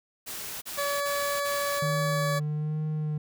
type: noise bursts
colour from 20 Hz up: white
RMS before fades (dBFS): -37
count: 4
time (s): 0.26-1.802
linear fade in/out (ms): 20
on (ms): 360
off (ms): 34
type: tone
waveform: 20% pulse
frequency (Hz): 570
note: C#5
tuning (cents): +48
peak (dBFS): -22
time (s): 0.77-2.4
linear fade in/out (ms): 20
type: tone with vibrato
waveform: triangle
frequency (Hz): 152.5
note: D#3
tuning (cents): -34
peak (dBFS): -25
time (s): 1.82-3.18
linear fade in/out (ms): 5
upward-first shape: sine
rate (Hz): 1.2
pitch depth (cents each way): 23
effects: none